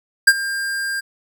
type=tone with ADSR envelope; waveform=square; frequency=1600 Hz; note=G6; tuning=35 cents sharp; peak=-5 dBFS; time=0.27-1.01 s; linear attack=9 ms; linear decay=47 ms; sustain=-17 dB; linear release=18 ms; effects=none